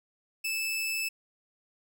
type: tone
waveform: sawtooth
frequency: 2626 Hz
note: E7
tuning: 7 cents flat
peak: -26 dBFS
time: 0.44-1.09 s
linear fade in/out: 10 ms
effects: none